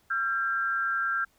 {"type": "tone pair together", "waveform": "sine", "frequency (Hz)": [1367, 1597.1], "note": ["F6", "G6"], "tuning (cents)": [-37, 32], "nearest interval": "minor third", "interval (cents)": 269, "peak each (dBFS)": -28, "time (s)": [0.1, 1.25], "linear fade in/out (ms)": 10, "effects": ["pink hiss -66 dBFS RMS until 1.38 s"]}